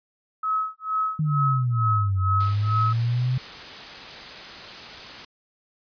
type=tone with tremolo; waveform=sine; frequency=1284 Hz; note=E6; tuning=46 cents flat; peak=-20 dBFS; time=0.43-2.93 s; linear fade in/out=5 ms; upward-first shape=sine; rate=2.2 Hz; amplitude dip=100%
type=exponential two-way sweep; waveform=sine; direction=down then up; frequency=157.5 to 93 to 129.7 Hz; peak=-20 dBFS; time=1.19-3.38 s; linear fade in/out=5 ms; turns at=2.21 s
type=noise; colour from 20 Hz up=white; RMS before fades=-38 dBFS; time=2.4-5.25 s; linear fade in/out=5 ms
effects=resampled to 11025 Hz